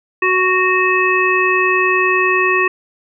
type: harmonic tone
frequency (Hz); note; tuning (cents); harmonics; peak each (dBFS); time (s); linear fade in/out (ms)
370; F#4; 0; 1 / 3 / 5 / 7; -17 / -17 / -17 / -17; 0.22-2.68; 5
effects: none